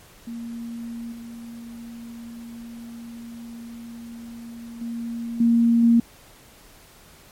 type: tone with level steps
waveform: sine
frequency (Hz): 233.1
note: A#3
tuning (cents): 0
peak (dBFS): -30 / -35 / -27 / -14 / -12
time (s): 0.27-6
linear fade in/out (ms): 5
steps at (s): 1.12 / 4.81 / 5.4 / 5.83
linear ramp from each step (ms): 5
effects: pink hiss -50 dBFS RMS until 7.31 s + MP3 64 kbps